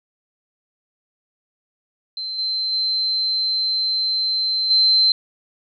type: tone with level steps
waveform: sine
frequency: 4100 Hz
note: C8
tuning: 36 cents flat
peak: -25 / -20 / -18 / -12 dBFS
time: 2.17-5.12 s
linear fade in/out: 2 ms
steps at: 2.38 / 2.72 / 4.7 s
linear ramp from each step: 10 ms
effects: none